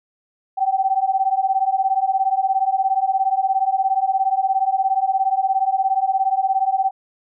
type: beating tone pair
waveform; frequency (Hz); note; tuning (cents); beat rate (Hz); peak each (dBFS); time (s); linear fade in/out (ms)
sine; 762 / 779; G5 / G5; -49 / -11; 17; -19; 0.57-6.91; 20
effects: none